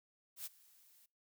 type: noise with ADSR envelope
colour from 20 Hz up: blue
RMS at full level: -43 dBFS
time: 0.36-1.06 s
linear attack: 96 ms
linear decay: 26 ms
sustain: -23 dB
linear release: 6 ms
effects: noise-tail reverb RT60 0.3 s tail -24 dB re dry